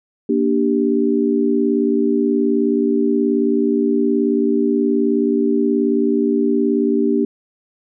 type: chord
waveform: sine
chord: G minor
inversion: first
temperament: just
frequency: 235.2 / 294 / 392 Hz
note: Bb3 / D4 / G4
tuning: +16 / +2 / 0 cents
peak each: -18 dBFS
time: 0.29-7.25 s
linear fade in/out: 5 ms
effects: none